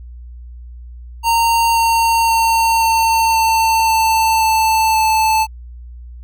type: tone with pitch steps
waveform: square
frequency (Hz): 922 / 915.6 / 909.3 / 903 / 896.8 / 890.6 / 884.4 / 878.3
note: A#5 / A#5 / A#5 / A5 / A5 / A5 / A5 / A5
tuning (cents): -19 / -31 / -43 / +45 / +33 / +21 / +9 / -3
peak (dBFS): -12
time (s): 1.23-5.47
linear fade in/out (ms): 50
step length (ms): 530
effects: added 60 Hz sine -31 dBFS peak until 6.23 s